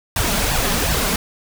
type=noise with flanger; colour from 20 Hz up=pink; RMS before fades=-19 dBFS; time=0.16-1.16 s; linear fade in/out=2 ms; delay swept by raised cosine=1.1 to 5.1 ms; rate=2.7 Hz; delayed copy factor=+0.85; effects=none